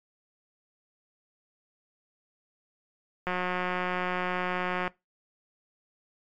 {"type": "click train", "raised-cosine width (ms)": 0.5, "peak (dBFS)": -15, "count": 292, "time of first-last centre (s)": [3.27, 4.878], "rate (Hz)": 181, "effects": ["noise-tail reverb RT60 0.2 s tail -21 dB re dry", "MP3 96 kbps"]}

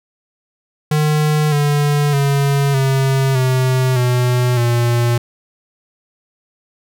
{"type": "tone with pitch steps", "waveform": "square", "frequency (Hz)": [151.9, 145.88, 140.1, 134.55, 129.22, 124.1, 119.18], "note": ["D#3", "D3", "C#3", "C3", "C3", "B2", "A#2"], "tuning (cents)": [-41, -11, 19, 49, -21, 9, 39], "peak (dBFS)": -13, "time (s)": [0.91, 5.18], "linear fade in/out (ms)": 5, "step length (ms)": 610, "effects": []}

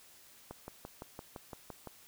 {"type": "click train", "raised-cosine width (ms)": 1, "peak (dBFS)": -29, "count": 9, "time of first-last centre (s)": [0.51, 1.873], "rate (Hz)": 5.87, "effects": ["white hiss -59 dBFS RMS until 2.07 s"]}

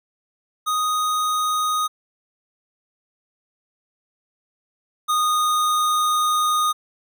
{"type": "tone pair in turn", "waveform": "square", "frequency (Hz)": [1244.5, 1233.8], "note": ["D#6", "D#6"], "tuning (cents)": [0, -15], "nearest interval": "unison", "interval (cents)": 15, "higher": "first", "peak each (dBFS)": [-20, -18], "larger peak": "second", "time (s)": [[0.66, 1.88], [5.08, 6.73]], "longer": "second", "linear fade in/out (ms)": 20, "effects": []}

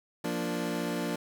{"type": "chord", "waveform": "25% pulse", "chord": "Bb major", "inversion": "second", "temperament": "equal", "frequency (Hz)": [174.61, 233.1, 293.7], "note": ["F3", "Bb3", "D4"], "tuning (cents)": [0, 0, 0], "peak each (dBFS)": -31, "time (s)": [0.24, 1.16], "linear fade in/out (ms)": 5, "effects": []}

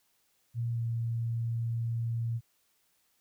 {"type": "tone with pitch glide", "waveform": "sine", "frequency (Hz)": [117.6, 115.91], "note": ["A#2", "A#2"], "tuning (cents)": [16, -9], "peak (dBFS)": -29, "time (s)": [0.54, 2.41], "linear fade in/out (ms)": 50, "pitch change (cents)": -25, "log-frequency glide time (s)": [0.72, 0.81], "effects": ["white hiss -72 dBFS RMS until 3.2 s"]}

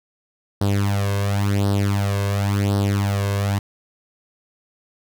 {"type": "tone with flanger", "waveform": "sawtooth", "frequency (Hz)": 100.2, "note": "G2", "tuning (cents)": 38, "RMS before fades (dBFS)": -20, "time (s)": [0.61, 3.59], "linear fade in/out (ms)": 5, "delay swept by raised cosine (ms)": [0.21, 1.91], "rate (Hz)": 0.93, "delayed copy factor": 0.75, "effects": []}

